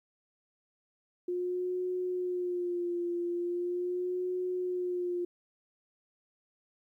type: tone with vibrato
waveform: sine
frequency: 355.7 Hz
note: F4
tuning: 32 cents sharp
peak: -30 dBFS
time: 1.28-5.25 s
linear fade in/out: 5 ms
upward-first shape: sine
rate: 0.4 Hz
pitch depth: 42 cents each way
effects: 12-bit